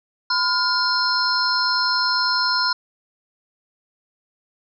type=tone cluster; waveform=sine; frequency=1010 / 1418 / 4210 / 5270 Hz; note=B5 / F6 / C8 / E8; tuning=+39 / +26 / +10 / -1 cents; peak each=-23 dBFS; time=0.3-2.73 s; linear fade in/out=5 ms; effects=none